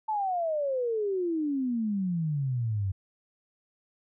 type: exponential sweep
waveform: sine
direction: down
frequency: 887 to 93.2 Hz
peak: -26 dBFS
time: 0.08-2.92 s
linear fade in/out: 10 ms
effects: none